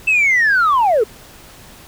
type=linear sweep; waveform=sine; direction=down; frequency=2665 to 397.5 Hz; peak=-9 dBFS; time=0.07-1.04 s; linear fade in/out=10 ms; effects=tanh soft clip ceiling -8 dBFS + pink hiss -41 dBFS RMS until 1.87 s